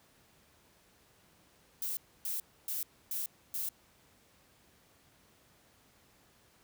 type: noise bursts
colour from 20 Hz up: violet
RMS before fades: -36 dBFS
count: 5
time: 1.82-3.69 s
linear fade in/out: 2 ms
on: 150 ms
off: 280 ms
effects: pink hiss -65 dBFS RMS until 6.63 s + high-pass 60 Hz 12 dB/octave